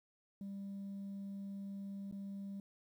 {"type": "tone with dropouts", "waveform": "sine", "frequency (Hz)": 197.7, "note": "G3", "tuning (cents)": 15, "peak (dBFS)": -40, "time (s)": [0.41, 2.6], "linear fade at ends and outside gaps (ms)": 2, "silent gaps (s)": [2.113, 2.124], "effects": ["tanh soft clip ceiling -41 dBFS", "12-bit"]}